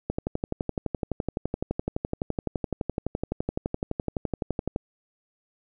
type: click train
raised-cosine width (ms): 2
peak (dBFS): -13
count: 56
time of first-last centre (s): 0.1-4.761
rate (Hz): 11.8
effects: none

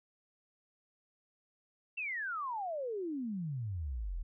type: exponential sweep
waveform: sine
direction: down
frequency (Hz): 2738 to 36.71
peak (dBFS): -35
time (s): 1.97-4.23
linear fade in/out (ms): 10
effects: none

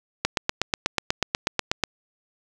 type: click train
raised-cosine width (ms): 0.2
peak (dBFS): -3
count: 14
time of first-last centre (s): 0.25-1.837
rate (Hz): 8.19
effects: none

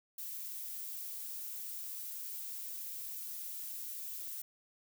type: noise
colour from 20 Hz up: violet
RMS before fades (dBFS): -43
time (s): 0.18-4.42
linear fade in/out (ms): 5
effects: none

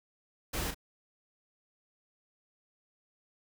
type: noise with echo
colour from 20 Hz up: pink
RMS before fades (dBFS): -35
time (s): 0.53-0.71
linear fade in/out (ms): 10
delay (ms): 36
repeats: 1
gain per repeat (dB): -7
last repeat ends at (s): 0.746
effects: none

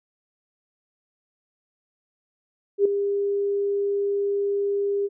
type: tone with ADSR envelope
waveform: sine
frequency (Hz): 402.1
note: G4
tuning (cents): +44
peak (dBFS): -12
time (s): 2.78-5.09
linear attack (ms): 73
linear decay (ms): 3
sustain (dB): -9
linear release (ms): 37
effects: none

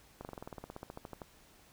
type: slowing click train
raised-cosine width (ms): 1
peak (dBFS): -29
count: 18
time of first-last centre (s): 0.21-1.218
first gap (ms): 39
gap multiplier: 1.05
effects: pink hiss -62 dBFS RMS until 1.72 s

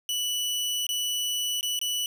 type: tone with dropouts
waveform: sawtooth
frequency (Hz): 2960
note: F#7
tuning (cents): 0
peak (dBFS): -23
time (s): 0.09-2.06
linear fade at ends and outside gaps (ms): 1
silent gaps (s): 0.867-0.89 / 1.61-1.629 / 1.791-1.814
effects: none

